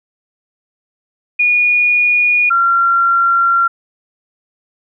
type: tone pair in turn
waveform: sine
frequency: 2447 / 1373.3 Hz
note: D#7 / F6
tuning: -29 / -30 cents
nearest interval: minor seventh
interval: 1001 cents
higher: first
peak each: -9 dBFS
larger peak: neither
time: 1.39-2.5 / 2.5-3.68 s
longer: second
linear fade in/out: 10 ms
effects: none